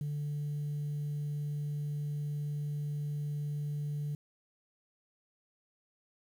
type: tone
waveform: sine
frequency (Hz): 146.83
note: D3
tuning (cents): 0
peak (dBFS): -31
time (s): 0.01-4.15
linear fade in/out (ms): 2
effects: tanh soft clip ceiling -31 dBFS + 10-bit